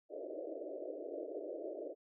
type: band-pass noise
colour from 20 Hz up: white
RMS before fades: -44 dBFS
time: 0.09-1.95 s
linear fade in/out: 50 ms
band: 300 to 640 Hz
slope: 96 dB/octave
effects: none